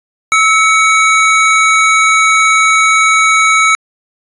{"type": "tone pair together", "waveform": "square", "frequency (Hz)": [1301.8, 2241], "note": ["E6", "C#7"], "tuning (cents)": [-22, 18], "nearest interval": "major sixth", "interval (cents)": 940, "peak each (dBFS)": -10, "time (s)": [0.32, 3.75], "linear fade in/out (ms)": 0, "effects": ["resampled to 22050 Hz"]}